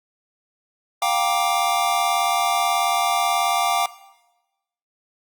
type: chord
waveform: square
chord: G minor seventh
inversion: third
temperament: just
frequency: 705.6 / 784 / 940.8 / 1176 Hz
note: F5 / G5 / Bb5 / D6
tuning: +18 / 0 / +16 / +2 cents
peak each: -24 / -24 / -29 / -25 dBFS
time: 1.02-3.86 s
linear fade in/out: 2 ms
effects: noise-tail reverb RT60 1.0 s tail -17 dB re dry + Opus 48 kbps